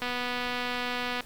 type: click train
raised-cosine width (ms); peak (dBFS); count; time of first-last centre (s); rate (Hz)
0.3; -16; 293; 0.02-1.207; 246
effects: pink hiss -50 dBFS RMS until 1.25 s